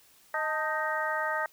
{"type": "harmonic tone with a mistuned harmonic", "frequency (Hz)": 311.8, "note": "D#4", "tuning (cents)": 4, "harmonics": [2, 3, 4, 5, 6], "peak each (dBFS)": [-34, -34, -34, -34, -34], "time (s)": [0.34, 1.46], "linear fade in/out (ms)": 2, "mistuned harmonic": 3, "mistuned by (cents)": -75, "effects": ["white hiss -60 dBFS RMS until 1.52 s"]}